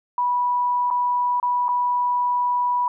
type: tone with dropouts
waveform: sine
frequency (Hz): 980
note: B5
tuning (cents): -14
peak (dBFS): -18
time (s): 0.18-2.88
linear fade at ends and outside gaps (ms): 2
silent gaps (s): 0.903-0.91 / 1.4-1.428 / 1.683-1.689
effects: none